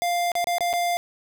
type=tone with dropouts; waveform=square; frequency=698.5 Hz; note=F5; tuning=in tune; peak=-22 dBFS; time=0.02-0.97 s; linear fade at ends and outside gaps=0 ms; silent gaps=0.318-0.353 / 0.443-0.471 / 0.583-0.607 / 0.73-0.736 s; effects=none